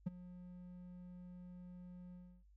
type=tone with ADSR envelope; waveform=triangle; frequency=179.2 Hz; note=F3; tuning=45 cents sharp; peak=-31 dBFS; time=0.06-2.44 s; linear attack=10 ms; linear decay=20 ms; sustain=-17 dB; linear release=310 ms; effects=noise-tail reverb RT60 0.2 s tail -24 dB re dry + added 50 Hz sine -63 dBFS peak until 2.56 s